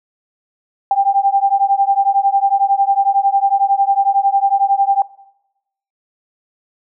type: beating tone pair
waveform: sine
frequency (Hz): 786 / 797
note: G5 / G5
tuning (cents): +4 / +28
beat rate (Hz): 11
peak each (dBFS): -14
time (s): 0.91-5.02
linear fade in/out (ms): 2
effects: noise-tail reverb RT60 0.9 s tail -21 dB re dry